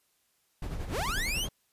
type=noise with tremolo; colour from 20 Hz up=brown; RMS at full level=-33 dBFS; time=0.62-1.49 s; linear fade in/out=5 ms; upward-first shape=sine; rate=11 Hz; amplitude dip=50%
type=linear sweep; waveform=sawtooth; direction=up; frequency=138.59 to 3322 Hz; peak=-27 dBFS; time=0.9-1.48 s; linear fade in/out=50 ms
effects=white hiss -72 dBFS RMS until 1.72 s + resampled to 32000 Hz